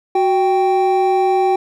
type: tone pair together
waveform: triangle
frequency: 370.8 / 783.7 Hz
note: F#4 / G5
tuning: +4 / -1 cents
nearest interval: octave + minor second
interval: 1295 cents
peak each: -13 dBFS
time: 0.15-1.56 s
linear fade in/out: 5 ms
effects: none